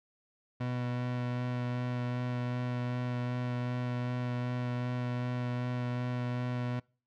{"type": "tone with vibrato", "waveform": "30% pulse", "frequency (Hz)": 123.47, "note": "B2", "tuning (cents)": 0, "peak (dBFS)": -29, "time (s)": [0.6, 6.8], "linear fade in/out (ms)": 10, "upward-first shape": "sine", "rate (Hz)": 2.6, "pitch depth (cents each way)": 10, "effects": ["noise-tail reverb RT60 0.4 s tail -26 dB re dry", "low-pass 3000 Hz 12 dB/octave"]}